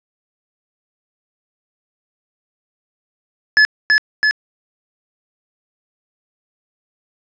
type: tone with echo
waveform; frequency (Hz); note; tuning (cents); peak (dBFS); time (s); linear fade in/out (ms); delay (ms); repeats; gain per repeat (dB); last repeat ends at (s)
square; 1717; A6; -43; -8; 3.57-3.65; 0; 330; 2; -2; 4.31
effects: resampled to 16000 Hz + 7-bit